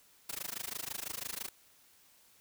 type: noise with amplitude modulation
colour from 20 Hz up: white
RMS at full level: -37 dBFS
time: 0.29-1.49 s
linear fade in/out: 5 ms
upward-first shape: sine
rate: 26 Hz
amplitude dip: 100%
effects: white hiss -64 dBFS RMS until 2.4 s